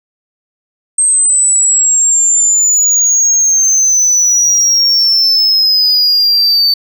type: exponential sweep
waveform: sine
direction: down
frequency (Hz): 8360 to 4540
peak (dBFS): -4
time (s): 0.98-6.74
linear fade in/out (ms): 5
effects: tanh soft clip ceiling -6 dBFS